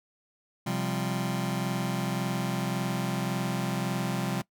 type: chord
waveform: sawtooth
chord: C suspended fourth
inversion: none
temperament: just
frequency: 130.81 / 174.42 / 196.22 Hz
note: C3 / F3 / G3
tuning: 0 / -2 / +2 cents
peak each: -28 dBFS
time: 0.66-4.42 s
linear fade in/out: 10 ms
effects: noise-tail reverb RT60 0.1 s tail -21 dB re dry